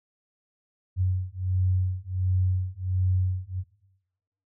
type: beating tone pair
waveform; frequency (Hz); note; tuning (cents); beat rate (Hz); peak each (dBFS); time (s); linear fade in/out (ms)
sine; 91.8 / 93.2; F#2 / F#2; -13 / +13; 1.4; -26; 0.96-3.64; 50
effects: noise-tail reverb RT60 0.9 s tail -17 dB re dry